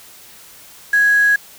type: tone with quantisation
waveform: sine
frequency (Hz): 1661.2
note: G#6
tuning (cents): 0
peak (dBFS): -10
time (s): 0.93-1.36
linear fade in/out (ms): 5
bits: 5
effects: white hiss -42 dBFS RMS until 1.58 s